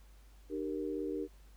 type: tone cluster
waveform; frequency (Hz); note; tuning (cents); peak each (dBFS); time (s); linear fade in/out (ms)
sine; 302.8 / 388.3 / 465.8; D#4 / G4 / A#4; -47 / -16 / -1; -38 / -39 / -40; 0.49-1.28; 50
effects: added 50 Hz sine -55 dBFS peak until 1.56 s + pink hiss -67 dBFS RMS until 1.56 s